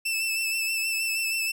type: tone with vibrato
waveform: sawtooth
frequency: 2648 Hz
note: E7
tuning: 7 cents sharp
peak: -22 dBFS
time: 0.05-1.52 s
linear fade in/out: 10 ms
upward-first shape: sine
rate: 6.3 Hz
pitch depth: 28 cents each way
effects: none